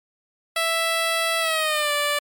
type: tone with pitch glide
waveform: 10% pulse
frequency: 660 to 584.6 Hz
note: E5 to D5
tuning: +2 to -8 cents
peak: -12 dBFS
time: 0.56-2.19 s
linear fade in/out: 5 ms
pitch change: -210 cents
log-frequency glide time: 1.4-1.92 s
effects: MP3 96 kbps